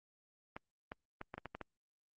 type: clicks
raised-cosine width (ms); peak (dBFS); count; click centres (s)
0.5; -28; 8; 0.565 / 0.919 / 1.214 / 1.341 / 1.38 / 1.457 / 1.55 / 1.613
effects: Opus 24 kbps